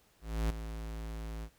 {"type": "tone with ADSR envelope", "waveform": "square", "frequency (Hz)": 55, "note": "A1", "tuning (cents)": 0, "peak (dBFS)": -28, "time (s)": [0.21, 1.5], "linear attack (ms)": 290, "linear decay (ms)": 7, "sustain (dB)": -11, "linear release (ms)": 69, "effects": ["pink hiss -67 dBFS RMS until 1.58 s"]}